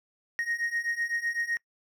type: beating tone pair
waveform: triangle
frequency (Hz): 1864.7 / 1872.6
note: A#6 / A#6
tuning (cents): 0 / +7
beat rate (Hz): 7.9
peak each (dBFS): -31 / -29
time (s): 0.39-1.57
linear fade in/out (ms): 0
effects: noise-tail reverb RT60 0.1 s tail -23 dB re dry